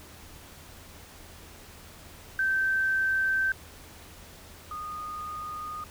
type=tone pair in turn; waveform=sine; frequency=1553 / 1231.1 Hz; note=G6 / D#6; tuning=-17 / -19 cents; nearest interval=major third; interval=402 cents; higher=first; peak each=-23 / -34 dBFS; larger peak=first; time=2.39-3.52 / 4.71-5.84 s; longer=neither; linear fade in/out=2 ms; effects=added 81 Hz sine -53 dBFS peak until 5.9 s + pink hiss -49 dBFS RMS until 5.9 s